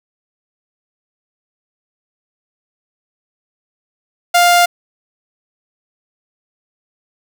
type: tone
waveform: sawtooth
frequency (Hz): 701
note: F5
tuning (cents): +6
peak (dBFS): -4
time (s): 4.34-4.66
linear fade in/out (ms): 10
effects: none